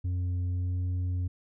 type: tone with tanh clipping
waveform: sine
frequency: 90.1 Hz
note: F#2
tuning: 45 cents flat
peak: -28 dBFS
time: 0.04-1.28 s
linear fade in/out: 10 ms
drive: 4 dB
effects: none